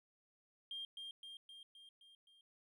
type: tone with echo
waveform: triangle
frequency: 3203 Hz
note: G7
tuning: 37 cents sharp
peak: -40 dBFS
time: 0.71-0.85 s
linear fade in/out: 2 ms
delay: 260 ms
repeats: 6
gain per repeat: -4 dB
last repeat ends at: 2.41 s
effects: tanh soft clip ceiling -40 dBFS